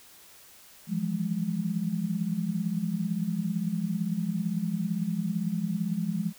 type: tone cluster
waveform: sine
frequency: 161.9 / 173 / 190.8 / 208.6 Hz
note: E3 / F3 / G3 / G#3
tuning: -31 / -16 / -47 / +8 cents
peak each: -37 / -30 / -38 / -30 dBFS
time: 0.87-6.33 s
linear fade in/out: 50 ms
effects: white hiss -53 dBFS RMS until 6.38 s